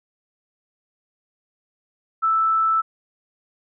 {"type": "tone", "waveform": "sine", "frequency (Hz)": 1318.5, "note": "E6", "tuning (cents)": 0, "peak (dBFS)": -16, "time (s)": [2.22, 2.82], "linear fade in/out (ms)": 20, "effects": []}